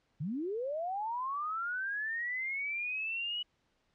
sine linear sweep, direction up, 130.1 to 2952 Hz, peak -33 dBFS, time 0.2-3.43 s, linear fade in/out 10 ms, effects pink hiss -75 dBFS RMS until 3.94 s + low-pass 5000 Hz 12 dB/octave

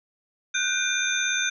sine tone cluster, 1473 / 1550 / 2399 / 3598 / 6240 Hz, F#6 / G6 / D7 / A7 / G8, -8 / -20 / +36 / +38 / -9 cents, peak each -29 dBFS, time 0.54-1.5 s, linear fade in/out 10 ms, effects none

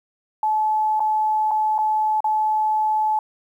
sine tone with dropouts, 862 Hz, A5, 36 cents flat, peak -17 dBFS, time 0.43-3.19 s, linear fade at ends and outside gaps 2 ms, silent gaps 0.996-1.003 / 1.51-1.514 / 1.781-1.787 / 2.205-2.243 s, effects 9-bit

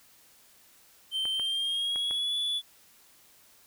triangle tone with pitch glide, 3116 to 3438 Hz, G7 to A7, -11 to -41 cents, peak -26 dBFS, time 1.11-2.62 s, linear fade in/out 50 ms, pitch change +170 cents, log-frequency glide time 1.32-2.36 s
clicks, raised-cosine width 0.5 ms, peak -27 dBFS, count 4, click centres 1.254 / 1.397 / 1.959 / 2.11 s
effects white hiss -59 dBFS RMS until 3.66 s

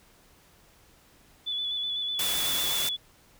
sine tone with vibrato, 3448 Hz, A7, 36 cents flat, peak -28 dBFS, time 1.46-2.97 s, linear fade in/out 20 ms, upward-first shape square, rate 8 Hz, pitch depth 21 cents each way
white noise, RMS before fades -30 dBFS, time 2.19-2.89 s, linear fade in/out 2 ms
effects pink hiss -59 dBFS RMS until 3.39 s

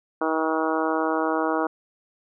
harmonic tone, 159.3 Hz, D#3, 41 cents sharp, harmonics 2 / 3 / 4 / 5 / 6 / 7 / 8 / 9, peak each -26 / -28 / -29 / -30 / -31 / -31 / -32 / -33 dBFS, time 0.21-1.67 s, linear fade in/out 5 ms, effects none

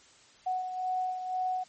sine beating tone pair, 740 / 742 Hz, F#5 / F#5, 0 / +5 cents, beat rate 2 Hz, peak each -30 / -38 dBFS, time 0.46-1.64 s, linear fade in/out 10 ms, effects white hiss -58 dBFS RMS until 1.68 s + MP3 32 kbps

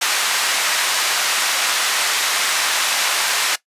pink band-pass noise, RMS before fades -19 dBFS, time 0.01-3.56 s, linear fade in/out 10 ms, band 1200 to 9600 Hz, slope 12 dB/octave, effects noise-tail reverb RT60 0.1 s tail -18 dB re dry + resampled to 32000 Hz

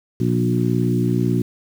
harmonic tone with a mistuned harmonic, 60.2 Hz, B1, 44 cents flat, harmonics 2 / 3 / 4 / 5 / 6, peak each -20 / -22 / -23 / -24 / -25 dBFS, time 0.2-1.42 s, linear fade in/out 5 ms, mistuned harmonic 2, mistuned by +28 cents, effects 7-bit

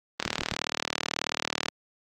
click train, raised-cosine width 0.2 ms, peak -8 dBFS, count 58, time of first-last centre 0.2-1.684 s, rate 38.4 Hz, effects high-pass 150 Hz 12 dB/octave + Opus 32 kbps

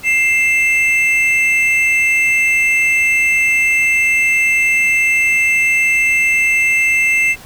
triangle tone pair together, 2103 / 2650 Hz, C7 / E7, +8 / +9 cents, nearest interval major third, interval 401 cents, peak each -12 dBFS, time 0.03-7.36 s, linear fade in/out 50 ms, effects pink hiss -38 dBFS RMS until 7.45 s

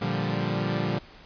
sawtooth chord, G minor seventh, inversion first, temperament equal, 116.54 / 146.83 / 174.61 / 196 Hz, Bb2 / D3 / F3 / G3, 0 / 0 / 0 / 0 cents, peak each -27 dBFS, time 0.01-0.99 s, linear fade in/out 10 ms, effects pink hiss -50 dBFS RMS until 1.25 s + resampled to 11025 Hz

